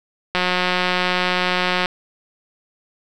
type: click train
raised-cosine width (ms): 0.3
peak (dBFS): -3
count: 274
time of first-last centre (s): 0.35-1.858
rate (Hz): 181
effects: none